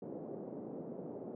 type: band-pass noise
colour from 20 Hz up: white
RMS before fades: -45 dBFS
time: 0.02-1.35 s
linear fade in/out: 2 ms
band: 160 to 520 Hz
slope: 24 dB/octave
effects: none